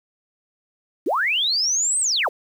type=linear two-way sweep; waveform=sine; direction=up then down; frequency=233.1 to 8500 to 309.2 Hz; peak=-18 dBFS; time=1.06-2.29 s; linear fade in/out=10 ms; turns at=2 s; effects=8-bit